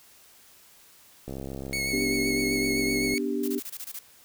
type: click train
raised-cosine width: 2 ms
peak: -23 dBFS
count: 126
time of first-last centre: 1.28-3.137 s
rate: 67.3 Hz
type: tone with vibrato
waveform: sawtooth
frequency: 2195 Hz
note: C#7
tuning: 18 cents flat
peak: -24 dBFS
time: 1.73-3.18 s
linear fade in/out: 0 ms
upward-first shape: triangle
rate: 7.8 Hz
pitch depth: 29 cents each way
type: chord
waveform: sine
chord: G major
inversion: first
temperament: equal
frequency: 246.9 / 293.7 / 392 Hz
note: B3 / D4 / G4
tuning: 0 / 0 / 0 cents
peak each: -30 dBFS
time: 1.92-3.6 s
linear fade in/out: 20 ms
type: noise bursts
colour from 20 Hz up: blue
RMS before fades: -37 dBFS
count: 8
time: 3.43-3.991 s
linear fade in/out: 5 ms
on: 50 ms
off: 23 ms
effects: white hiss -55 dBFS RMS until 4.24 s